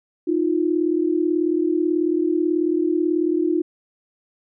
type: tone pair together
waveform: sine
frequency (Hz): 313 / 351.3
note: D#4 / F4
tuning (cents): +10 / +10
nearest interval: major second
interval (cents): 200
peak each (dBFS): -20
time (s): 0.27-3.62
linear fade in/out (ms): 10
effects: none